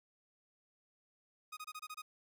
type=tone bursts; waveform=sawtooth; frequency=1246 Hz; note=D#6; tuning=2 cents sharp; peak=-40 dBFS; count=7; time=1.52-2.02 s; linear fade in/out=10 ms; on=50 ms; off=25 ms; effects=none